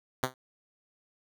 5% pulse tone with exponential decay, 129.4 Hz, C3, 19 cents flat, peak -12 dBFS, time 0.23-0.34 s, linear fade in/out 2 ms, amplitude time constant 23 ms, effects none

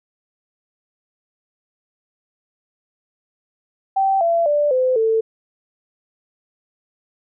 sine tone with pitch steps, 776 / 675.5 / 588.1 / 512 / 445.7 Hz, G5 / E5 / D5 / C5 / A4, -18 / +42 / +2 / -38 / +22 cents, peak -14 dBFS, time 3.96-5.21 s, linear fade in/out 10 ms, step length 250 ms, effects none

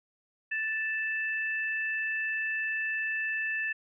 sine tone pair together, 1760 / 2637 Hz, A6 / E7, 0 / 0 cents, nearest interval perfect fifth, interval 700 cents, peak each -30 / -34 dBFS, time 0.51-3.73 s, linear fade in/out 10 ms, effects none

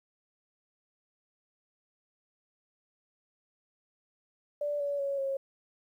sine tone with pitch steps, 584 / 570.3 / 557 / 543.9 Hz, D5 / C#5 / C#5 / C#5, -10 / +49 / +8 / -33 cents, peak -29 dBFS, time 4.61-5.37 s, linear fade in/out 5 ms, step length 190 ms, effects 11-bit

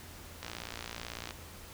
click train, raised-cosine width 0.2 ms, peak -22 dBFS, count 52, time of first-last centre 0.43-1.308 s, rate 58.1 Hz, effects added 83 Hz sine -53 dBFS peak until 1.73 s + pink hiss -50 dBFS RMS until 1.73 s

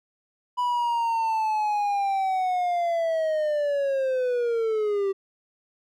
triangle linear sweep, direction down, 989 to 385.5 Hz, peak -20 dBFS, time 0.57-5.13 s, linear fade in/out 20 ms, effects none

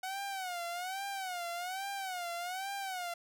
sawtooth tone with vibrato, 739 Hz, F#5, 2 cents flat, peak -33 dBFS, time 0.03-3.14 s, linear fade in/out 5 ms, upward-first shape sine, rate 1.2 Hz, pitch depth 130 cents each way, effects none

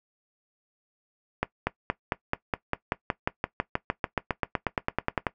accelerating click train, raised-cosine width 0.5 ms, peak -9 dBFS, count 26, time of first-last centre 1.43-5.268 s, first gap 240 ms, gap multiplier 0.96, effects noise-tail reverb RT60 0.1 s tail -18 dB re dry

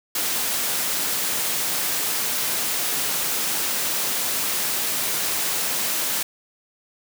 white high-pass noise, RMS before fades -24 dBFS, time 0.15-6.23 s, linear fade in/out 5 ms, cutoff 140 Hz, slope 12 dB/octave, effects none

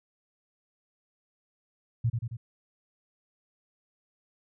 sine tone with echo, 116.54 Hz, A#2, in tune, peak -22 dBFS, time 2.04-2.1 s, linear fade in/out 10 ms, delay 90 ms, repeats 3, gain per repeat -4 dB, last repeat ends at 2.37 s, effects none

